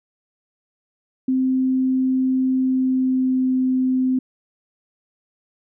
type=tone with pitch glide; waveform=sine; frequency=260 to 257.8 Hz; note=C4 to C4; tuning=-11 to -26 cents; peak=-16 dBFS; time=1.28-4.19 s; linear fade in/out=5 ms; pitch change=-15 cents; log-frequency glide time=2.55-3.57 s; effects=none